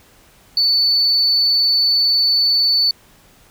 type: tone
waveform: sine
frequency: 4489 Hz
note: C#8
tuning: 21 cents sharp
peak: -11 dBFS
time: 0.57-2.91 s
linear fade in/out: 2 ms
effects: tanh soft clip ceiling -8 dBFS + pink hiss -50 dBFS RMS until 3.5 s